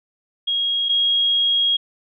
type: tone pair in turn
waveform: sine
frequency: 3281 / 3281 Hz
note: G#7 / G#7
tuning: -22 / -22 cents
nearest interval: unison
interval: 0 cents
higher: neither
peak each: -18 / -15 dBFS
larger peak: second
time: 0.47-0.89 / 0.89-1.77 s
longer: second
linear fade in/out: 10 ms
effects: none